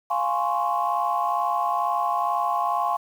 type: chord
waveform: sine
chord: Db major seventh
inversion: first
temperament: equal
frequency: 698.5 / 830.6 / 1046.5 / 1108.7 Hz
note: F5 / Ab5 / C6 / Db6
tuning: 0 / 0 / 0 / 0 cents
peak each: -26 / -26 / -26 / -27 dBFS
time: 0.1-2.97 s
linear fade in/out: 10 ms
effects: tanh soft clip ceiling -12 dBFS + 8-bit